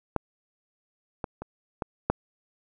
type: clicks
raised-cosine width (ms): 1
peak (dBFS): -10 / -16 / -22 / -15 / -7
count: 5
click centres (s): 0.163 / 1.242 / 1.42 / 1.822 / 2.1
effects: none